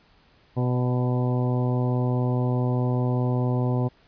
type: harmonic tone with a mistuned harmonic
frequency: 124.8 Hz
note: B2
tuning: 19 cents sharp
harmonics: 1 / 2 / 3 / 4 / 5 / 6 / 7 / 8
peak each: -22 / -28 / -32 / -34 / -36 / -38 / -39 / -40 dBFS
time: 0.56-3.89 s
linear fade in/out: 20 ms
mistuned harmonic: 5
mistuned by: -20 cents
effects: pink hiss -59 dBFS RMS until 4.07 s + resampled to 11025 Hz